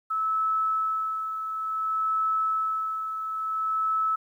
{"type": "tone with tremolo", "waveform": "sine", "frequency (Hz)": 1303, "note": "E6", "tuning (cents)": -20, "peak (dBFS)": -22, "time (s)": [0.1, 4.16], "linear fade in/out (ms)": 10, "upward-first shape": "sine", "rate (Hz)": 0.57, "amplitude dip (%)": 55, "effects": ["10-bit"]}